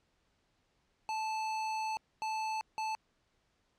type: tone bursts at uneven times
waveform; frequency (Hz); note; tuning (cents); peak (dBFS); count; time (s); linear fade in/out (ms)
square; 875; A5; -10; -34; 3; 1.09-1.97 / 2.22-2.61 / 2.78-2.95; 0
effects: pink hiss -75 dBFS RMS until 3.78 s + low-pass 6000 Hz 12 dB/octave